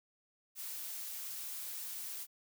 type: noise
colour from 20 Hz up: blue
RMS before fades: -43 dBFS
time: 0.55-2.27 s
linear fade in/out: 50 ms
effects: none